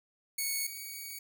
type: tone pair in turn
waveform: 5% pulse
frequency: 2217 / 2253 Hz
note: C#7 / C#7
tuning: 0 / +28 cents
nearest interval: unison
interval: 28 cents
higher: second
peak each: -21 / -31 dBFS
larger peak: first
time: 0.38-0.67 / 0.67-1.19 s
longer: second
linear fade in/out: 5 ms
effects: none